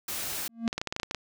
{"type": "noise", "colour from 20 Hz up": "white", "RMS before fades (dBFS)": -34, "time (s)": [0.08, 0.48], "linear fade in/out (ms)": 5}
{"type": "tone with exponential growth", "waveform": "triangle", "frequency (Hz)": 230, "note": "A#3", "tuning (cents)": -23, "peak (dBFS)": -21, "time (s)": [0.49, 0.68], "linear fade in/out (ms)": 2, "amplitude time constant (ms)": 40}
{"type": "clicks", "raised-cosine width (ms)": 0.2, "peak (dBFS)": -14, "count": 11, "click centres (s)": [0.678, 0.729, 0.78, 0.815, 0.873, 0.925, 0.964, 0.999, 1.032, 1.111, 1.147]}
{"effects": []}